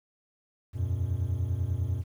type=chord; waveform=triangle; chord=E suspended second; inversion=none; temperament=equal with one note detuned; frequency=82.41 / 92.5 / 120.79 Hz; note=E2 / F#2 / B2; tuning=0 / 0 / -38 cents; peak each=-31 / -27 / -31 dBFS; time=0.73-2.04 s; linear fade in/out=50 ms; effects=10-bit